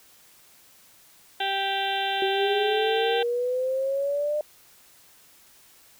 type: harmonic tone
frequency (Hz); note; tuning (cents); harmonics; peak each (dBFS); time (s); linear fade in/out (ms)
391.5; G4; -2; 1 / 2 / 4 / 5 / 6 / 7 / 8 / 9 / 10; -35 / -27 / -32 / -40 / -40 / -35 / -33 / -34 / -40; 1.4-3.23; 5
type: exponential sweep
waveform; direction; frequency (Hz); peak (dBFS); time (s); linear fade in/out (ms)
sine; up; 382.7 to 605; -23; 2.22-4.41; 2
effects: white hiss -55 dBFS RMS until 5.99 s